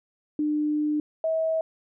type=tone pair in turn; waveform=sine; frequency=300.2 / 643.9 Hz; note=D4 / E5; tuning=+38 / -41 cents; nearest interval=octave + minor second; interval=1321 cents; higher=second; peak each=-22 dBFS; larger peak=neither; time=0.39-1 / 1.24-1.61 s; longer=first; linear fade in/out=2 ms; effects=none